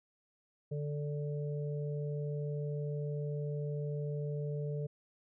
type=harmonic tone; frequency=146.7 Hz; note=D3; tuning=2 cents flat; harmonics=1 / 3 / 4; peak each=-35 / -41 / -47 dBFS; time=0.71-4.87 s; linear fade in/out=10 ms; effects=none